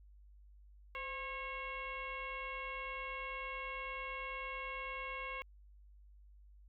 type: tone with frequency modulation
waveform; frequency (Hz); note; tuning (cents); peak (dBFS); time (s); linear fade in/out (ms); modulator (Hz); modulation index
sine; 1633; G#6; -30; -40; 0.95-5.42; 0; 558; 2
effects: added 50 Hz sine -57 dBFS peak until 6.68 s